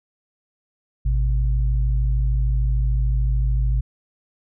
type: tone pair together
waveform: sine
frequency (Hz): 53.23 / 126.6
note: G#1 / B2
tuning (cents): +43 / +43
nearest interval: octave + minor third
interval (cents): 1500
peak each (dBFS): -17 / -25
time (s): 1.05-3.81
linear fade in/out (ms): 10
effects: none